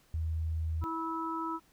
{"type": "tone", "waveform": "sine", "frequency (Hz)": 80.3, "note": "E2", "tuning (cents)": -45, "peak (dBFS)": -30, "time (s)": [0.14, 0.84], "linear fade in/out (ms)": 0}
{"type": "harmonic tone", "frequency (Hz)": 326, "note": "E4", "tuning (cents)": -19, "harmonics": [1, 3, 4], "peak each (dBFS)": [-37, -37, -37], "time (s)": [0.81, 1.6], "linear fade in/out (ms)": 50}
{"effects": ["pink hiss -66 dBFS RMS until 1.72 s"]}